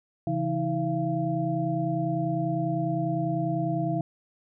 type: tone cluster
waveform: sine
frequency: 137 / 167 / 321.7 / 682 Hz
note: C#3 / E3 / E4 / F5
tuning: -20 / +23 / -42 / -41 cents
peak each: -30 dBFS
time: 0.27-4.01 s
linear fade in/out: 2 ms
effects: none